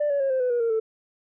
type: tone with pitch steps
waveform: sine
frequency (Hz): 590 / 566.3 / 543.5 / 521.7 / 500.7 / 480.6 / 461.3 / 442.8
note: D5 / C#5 / C#5 / C5 / B4 / B4 / A#4 / A4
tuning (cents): +8 / +37 / -34 / -5 / +24 / -47 / -18 / +11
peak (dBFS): -19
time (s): 0-0.8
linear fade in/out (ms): 10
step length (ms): 100
effects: tanh soft clip ceiling -18 dBFS